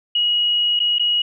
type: tone with dropouts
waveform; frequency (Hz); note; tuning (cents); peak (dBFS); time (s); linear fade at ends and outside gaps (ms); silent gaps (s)
sine; 2900; F#7; -35; -15; 0.15-1.22; 5; 0.793-0.8 / 0.985-0.995
effects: none